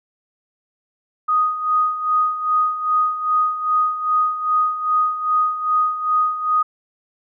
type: tone with tremolo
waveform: sine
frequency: 1244.5 Hz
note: D#6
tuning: in tune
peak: -13 dBFS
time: 1.28-6.63 s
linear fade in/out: 10 ms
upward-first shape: sine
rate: 2.5 Hz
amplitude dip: 70%
effects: none